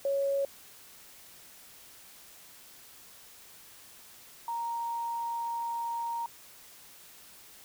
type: tone pair in turn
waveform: sine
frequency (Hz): 554.4 / 932.4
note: C#5 / A#5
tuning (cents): 0 / 0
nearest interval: major sixth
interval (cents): 900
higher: second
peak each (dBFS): -26 / -31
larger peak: first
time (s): 0.05-0.45 / 4.48-6.26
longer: second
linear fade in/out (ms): 2
effects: white hiss -53 dBFS RMS until 7.64 s